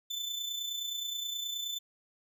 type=tone with amplitude modulation; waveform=35% pulse; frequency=3520 Hz; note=A7; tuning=in tune; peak=-30 dBFS; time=0.1-1.79 s; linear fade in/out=10 ms; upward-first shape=sine; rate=29.5 Hz; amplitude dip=50%; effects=none